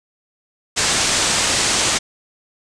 white low-pass noise, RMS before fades -18 dBFS, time 0.76-1.99 s, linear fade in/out 20 ms, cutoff 8600 Hz, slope 48 dB/octave, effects none

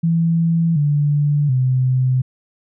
sine tone with pitch steps, 166.1 / 146.28 / 128.82 Hz, E3 / D3 / C3, +13 / -7 / -27 cents, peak -13 dBFS, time 0.03-2.22 s, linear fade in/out 10 ms, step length 730 ms, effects none

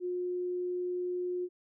sine tone, 358.9 Hz, F4, 47 cents sharp, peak -31 dBFS, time 0-1.49 s, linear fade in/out 50 ms, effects none

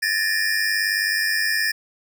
square tone cluster, 1727 / 1826 / 2410 / 5020 / 5380 Hz, A6 / A#6 / D7 / D#8 / E8, -33 / -36 / +44 / +15 / +34 cents, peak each -24 / -24 / -33 / -29 / -33 dBFS, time 0.02-1.72 s, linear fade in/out 10 ms, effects none

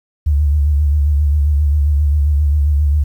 sine tone with vibrato, 73.2 Hz, D2, 5 cents flat, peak -10 dBFS, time 0.26-3.04 s, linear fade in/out 10 ms, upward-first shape sine, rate 7.5 Hz, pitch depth 67 cents each way, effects 8-bit

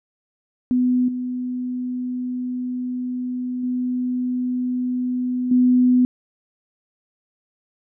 sine tone with level steps, 250 Hz, B3, 21 cents sharp, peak -15 / -23 / -20 / -12 dBFS, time 0.71-6.05 s, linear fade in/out 0 ms, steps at 1.08 / 3.63 / 5.51 s, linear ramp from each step 5 ms, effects none

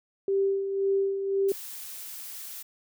sine tone with tremolo, 392 Hz, G4, in tune, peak -21 dBFS, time 0.28-1.52 s, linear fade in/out 2 ms, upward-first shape sine, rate 1.9 Hz, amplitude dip 55%
blue noise, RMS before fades -40 dBFS, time 1.48-2.63 s, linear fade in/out 10 ms
effects none

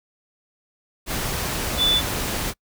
sine tone in noise, 3488 Hz, A7, 16 cents flat, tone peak -16 dBFS, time 1.77-2.02 s, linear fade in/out 50 ms, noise pink, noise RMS -26 dBFS, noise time 1.06-2.54 s, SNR +7 dB, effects noise-tail reverb RT60 0.1 s tail -26 dB re dry

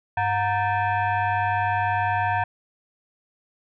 sine tone with frequency modulation, 100.2 Hz, G2, 38 cents sharp, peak -20 dBFS, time 0.17-2.44 s, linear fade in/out 5 ms, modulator 827 Hz, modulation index 1.8, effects none

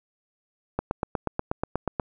click train, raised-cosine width 1 ms, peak -11 dBFS, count 11, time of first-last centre 0.79-1.998 s, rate 8.28 Hz, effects none

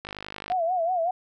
click train, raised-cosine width 0.3 ms, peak -19 dBFS, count 25, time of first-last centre 0.05-0.52 s, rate 51.1 Hz
sine tone with vibrato, 699 Hz, F5, 1 cent sharp, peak -22 dBFS, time 0.5-1.11 s, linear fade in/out 5 ms, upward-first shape sine, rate 5.3 Hz, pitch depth 120 cents each way
effects none

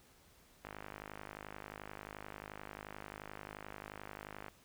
click train, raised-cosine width 0.5 ms, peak -30 dBFS, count 198, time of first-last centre 0.65-4.483 s, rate 51.4 Hz, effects pink hiss -65 dBFS RMS until 4.64 s

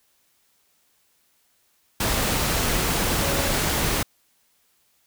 sine tone in noise, 555 Hz, C#5, 2 cents sharp, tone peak -30 dBFS, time 3.21-3.51 s, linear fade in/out 5 ms, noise pink, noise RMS -23 dBFS, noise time 2-4.03 s, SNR -10 dB, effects white hiss -65 dBFS RMS until 5.06 s

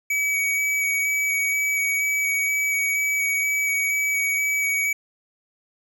square tone with vibrato, 2270 Hz, C#7, 41 cents sharp, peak -21 dBFS, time 0.1-4.93 s, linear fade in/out 5 ms, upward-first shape square, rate 2.1 Hz, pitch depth 10 cents each way, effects none

